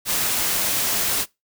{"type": "noise", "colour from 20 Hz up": "white", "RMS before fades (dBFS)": -22, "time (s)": [0.05, 1.26], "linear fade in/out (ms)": 50, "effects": ["noise-tail reverb RT60 0.2 s tail -22 dB re dry"]}